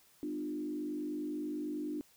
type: tone with frequency modulation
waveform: sine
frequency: 300 Hz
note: D4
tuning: 37 cents sharp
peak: -35 dBFS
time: 0.23-2.01 s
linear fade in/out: 0 ms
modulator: 49.4 Hz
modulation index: 0.87
effects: white hiss -65 dBFS RMS until 2.16 s